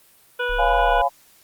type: harmonic tone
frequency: 490 Hz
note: B4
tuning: 14 cents flat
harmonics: 1 / 2 / 3 / 5 / 6 / 7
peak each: -25 / -31 / -24 / -36 / -35 / -39 dBFS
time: 0.39-1.02 s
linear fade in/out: 10 ms
type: linear two-way sweep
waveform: sine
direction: up then down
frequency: 30.87 to 46.28 to 30.87 Hz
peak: -25 dBFS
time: 0.49-1.02 s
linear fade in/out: 10 ms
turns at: 0.79 s
type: chord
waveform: sine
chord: C# dominant seventh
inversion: none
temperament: equal with one note detuned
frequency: 554.4 / 698.5 / 830.6 / 1003.9 Hz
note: C#5 / E#5 / G#5 / B5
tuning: 0 / 0 / 0 / +28 cents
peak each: -25 / -20 / -21 / -24 dBFS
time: 0.58-1.09 s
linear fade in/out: 20 ms
effects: white hiss -54 dBFS RMS until 1.43 s + Opus 32 kbps